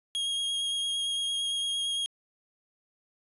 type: tone with vibrato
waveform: 45% pulse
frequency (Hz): 3267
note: G#7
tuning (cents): -29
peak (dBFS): -28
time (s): 0.15-2.06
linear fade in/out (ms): 0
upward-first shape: sine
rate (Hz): 8.8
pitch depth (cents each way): 13
effects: resampled to 24000 Hz